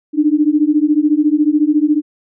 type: beating tone pair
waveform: sine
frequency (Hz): 293.7 / 307.7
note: D4 / D#4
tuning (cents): 0 / -19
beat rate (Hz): 14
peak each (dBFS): -13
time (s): 0.13-2.02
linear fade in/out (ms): 50
effects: none